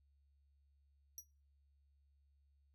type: tone with exponential decay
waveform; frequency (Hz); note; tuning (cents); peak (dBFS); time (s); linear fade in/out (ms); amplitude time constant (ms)
sawtooth; 5790; F#8; -38; -40; 1.18-1.27; 1; 18
effects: noise-tail reverb RT60 0.4 s tail -25 dB re dry + added 70 Hz sine -70 dBFS peak until 2.74 s